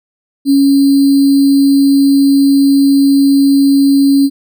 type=tone with sample-and-hold; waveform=sine; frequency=277.2 Hz; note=C#4; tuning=in tune; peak=-5 dBFS; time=0.45-4.3 s; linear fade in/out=50 ms; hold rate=4410 Hz; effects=none